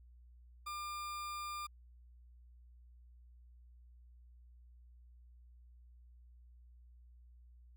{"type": "tone", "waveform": "40% pulse", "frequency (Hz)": 1200, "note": "D6", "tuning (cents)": 37, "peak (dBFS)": -40, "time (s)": [0.66, 1.67], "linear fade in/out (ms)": 10, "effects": ["added 60 Hz sine -57 dBFS peak until 7.76 s"]}